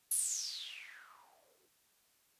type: noise with low-pass filter sweep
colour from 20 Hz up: violet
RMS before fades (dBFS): -42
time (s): 0.11-1.69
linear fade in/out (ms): 5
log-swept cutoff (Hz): 11000 to 340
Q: 8.7
effects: white hiss -72 dBFS RMS until 2.39 s + resampled to 32000 Hz